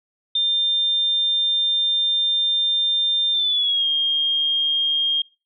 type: tone with pitch glide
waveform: sine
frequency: 3600 to 3226 Hz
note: A7 to G7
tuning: +39 to +49 cents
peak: -17 dBFS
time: 0.35-5.22 s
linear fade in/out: 5 ms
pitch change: -190 cents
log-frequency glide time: 3.33-3.86 s
effects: noise-tail reverb RT60 0.3 s tail -24 dB re dry